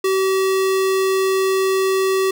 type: tone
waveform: square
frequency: 382.3 Hz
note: G4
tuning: 43 cents flat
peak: -16 dBFS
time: 0.04-2.31 s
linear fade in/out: 5 ms
effects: none